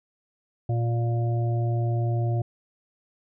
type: harmonic tone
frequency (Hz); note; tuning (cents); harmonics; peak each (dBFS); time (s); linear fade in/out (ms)
117.4; A#2; +13; 1 / 3 / 5 / 6; -22 / -34 / -38 / -36; 0.69-2.42; 5
effects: none